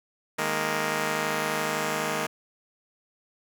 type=chord; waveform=5% pulse; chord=D# suspended fourth; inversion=none; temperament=just; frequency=155.56 / 207.4 / 233.3 Hz; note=D#3 / G#3 / A#3; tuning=0 / -2 / +2 cents; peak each=-20 dBFS; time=0.38-2.27 s; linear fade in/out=10 ms; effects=none